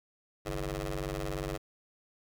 15% pulse ring-modulated tone, 97.1 Hz, G2, 16 cents flat, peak -24 dBFS, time 0.45-1.58 s, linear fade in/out 20 ms, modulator 234 Hz, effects 11-bit

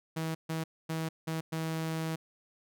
sawtooth tone bursts at uneven times, 161 Hz, E3, 41 cents flat, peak -28 dBFS, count 5, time 0.16-0.35 / 0.49-0.64 / 0.89-1.09 / 1.27-1.41 / 1.52-2.16 s, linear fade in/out 10 ms, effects none

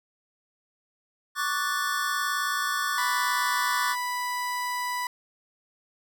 square chord, D major seventh, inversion third, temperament equal with one note detuned, 1115.8 / 1174.7 / 1480 / 1760 Hz, C#6 / D6 / F#6 / A6, +11 / 0 / 0 / 0 cents, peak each -32 dBFS, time 1.35-3.96 s, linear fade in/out 50 ms
30% pulse tone, 987.8 Hz, B5, in tune, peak -25 dBFS, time 2.98-5.07 s, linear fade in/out 2 ms
effects none

